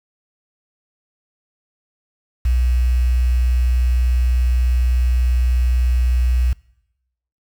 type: tone with quantisation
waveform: sine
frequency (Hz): 61.74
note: B1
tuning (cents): 0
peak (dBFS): -13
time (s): 2.45-6.53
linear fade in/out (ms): 5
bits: 6
effects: noise-tail reverb RT60 0.9 s tail -24 dB re dry